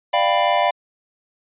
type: chord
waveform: square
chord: G dominant seventh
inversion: second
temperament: equal with one note detuned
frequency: 592.8 / 698.5 / 784 / 987.8 Hz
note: D5 / F5 / G5 / B5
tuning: +16 / 0 / 0 / 0 cents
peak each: -22 / -20 / -23 / -22 dBFS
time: 0.13-0.71 s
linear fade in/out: 10 ms
effects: resampled to 8000 Hz